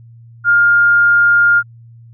sine tone, 1410 Hz, F6, 16 cents sharp, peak -7 dBFS, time 0.44-1.63 s, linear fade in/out 50 ms, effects added 116 Hz sine -37 dBFS peak until 2.13 s

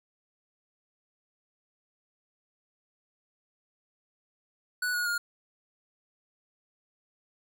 square tone with pitch steps, 1478 / 1449.3 / 1421.1 Hz, F#6 / F#6 / F6, -2 / -36 / +30 cents, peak -28 dBFS, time 4.82-5.18 s, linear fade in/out 5 ms, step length 120 ms, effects none

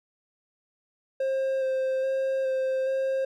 triangle tone with vibrato, 529 Hz, C5, 19 cents sharp, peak -22 dBFS, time 1.2-3.25 s, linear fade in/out 5 ms, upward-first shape square, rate 1.2 Hz, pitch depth 12 cents each way, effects none

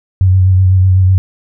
sine tone with vibrato, 93.4 Hz, F#2, 17 cents sharp, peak -5 dBFS, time 0.21-1.18 s, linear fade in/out 0 ms, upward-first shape sine, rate 8 Hz, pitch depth 30 cents each way, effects none

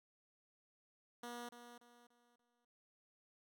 10% pulse tone with echo, 240 Hz, B3, 49 cents flat, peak -38 dBFS, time 1.23-1.49 s, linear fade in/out 5 ms, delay 290 ms, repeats 4, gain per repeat -9 dB, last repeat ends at 2.65 s, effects none

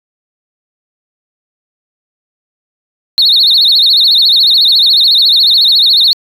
sine tone with vibrato, 3996 Hz, B7, 20 cents sharp, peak -3 dBFS, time 3.18-6.13 s, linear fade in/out 0 ms, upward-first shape sine, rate 14 Hz, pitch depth 180 cents each way, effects tanh soft clip ceiling -1 dBFS

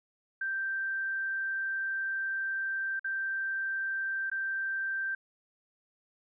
sine tone with dropouts, 1568 Hz, G6, in tune, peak -30 dBFS, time 0.41-5.15 s, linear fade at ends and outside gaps 5 ms, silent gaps 2.995-3.044 / 4.3-4.315 s, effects none

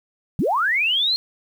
sine linear sweep, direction up, 120.9 to 4271 Hz, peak -17 dBFS, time 0.39-1.16 s, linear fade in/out 0 ms, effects 8-bit

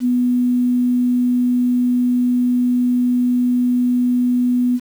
sine tone, 246.9 Hz, B3, in tune, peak -13 dBFS, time 0-4.8 s, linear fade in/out 50 ms, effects 7-bit

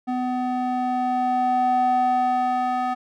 square tone with band-pass filter sweep, 251 Hz, B3, 28 cents sharp, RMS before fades -22 dBFS, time 0.07-2.95 s, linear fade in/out 20 ms, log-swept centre 520 to 940 Hz, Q 3.9, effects none

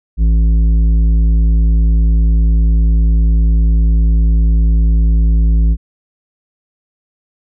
sine tone with tanh clipping, 55 Hz, A1, in tune, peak -9 dBFS, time 0.17-5.77 s, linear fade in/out 50 ms, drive 9 dB, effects none

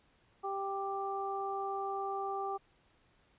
harmonic tone, 392.7 Hz, G4, 3 cents sharp, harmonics 1 / 2 / 3, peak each -39 / -37 / -40 dBFS, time 0.43-2.58 s, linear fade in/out 20 ms, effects pink hiss -69 dBFS RMS until 3.38 s + resampled to 8000 Hz

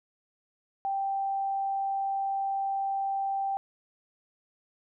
sine tone, 784 Hz, G5, in tune, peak -27 dBFS, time 0.85-3.57 s, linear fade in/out 0 ms, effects none

